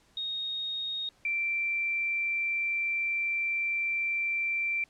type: tone pair in turn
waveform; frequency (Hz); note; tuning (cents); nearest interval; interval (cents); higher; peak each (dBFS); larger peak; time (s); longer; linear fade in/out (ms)
sine; 3729 / 2349; A#7 / D7; 0 / 0; minor sixth; 800; first; -31 / -27; second; 0.17-1.09 / 1.25-4.84; second; 2
effects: pink hiss -64 dBFS RMS until 4.89 s + low-pass 9000 Hz 12 dB/octave